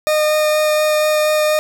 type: tone with vibrato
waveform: 40% pulse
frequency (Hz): 611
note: D#5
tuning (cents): -32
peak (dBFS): -12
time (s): 0.07-1.59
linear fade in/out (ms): 0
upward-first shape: sine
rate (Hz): 4.2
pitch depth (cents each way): 8
effects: none